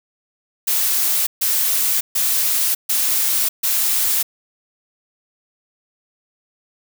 blue noise bursts, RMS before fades -18 dBFS, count 5, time 0.67-4.23 s, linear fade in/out 10 ms, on 600 ms, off 140 ms, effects none

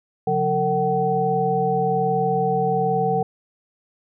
sine tone cluster, 138 / 179.2 / 453.3 / 757 Hz, C#3 / F3 / A#4 / F#5, -7 / +45 / -48 / +39 cents, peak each -28 / -26 / -22 / -21 dBFS, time 0.27-3.23 s, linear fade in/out 5 ms, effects none

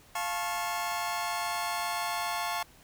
sawtooth chord, F augmented, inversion none, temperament just, 698.5 / 873.1 / 1091.3 Hz, F5 / A5 / C#6, 0 / -14 / -27 cents, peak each -31 dBFS, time 0.15-2.63 s, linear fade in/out 5 ms, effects pink hiss -57 dBFS RMS until 2.83 s

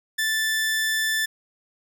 sawtooth tone, 1760 Hz, A6, in tune, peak -18 dBFS, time 0.18-1.26 s, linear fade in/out 10 ms, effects none

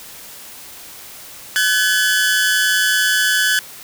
sawtooth tone pair together, 1517 / 1701.5 Hz, F#6 / G#6, +43 / +41 cents, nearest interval major second, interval 198 cents, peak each -13 dBFS, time 1.56-3.59 s, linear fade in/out 0 ms, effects white hiss -37 dBFS RMS until 3.83 s

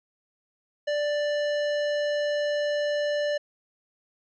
sine tone with hard clipping, 588 Hz, D5, 2 cents sharp, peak -26 dBFS, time 0.87-3.38 s, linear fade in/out 10 ms, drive 15 dB, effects resampled to 16000 Hz

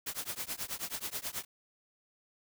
white noise with tremolo, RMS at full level -35 dBFS, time 0.06-1.45 s, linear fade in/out 10 ms, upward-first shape triangle, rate 9.3 Hz, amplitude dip 100%, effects none

